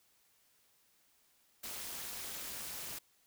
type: noise with amplitude modulation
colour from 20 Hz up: white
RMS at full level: -40 dBFS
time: 1.63-2.99 s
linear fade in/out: 10 ms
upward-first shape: sine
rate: 272 Hz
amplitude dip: 80%
effects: white hiss -71 dBFS RMS until 3.26 s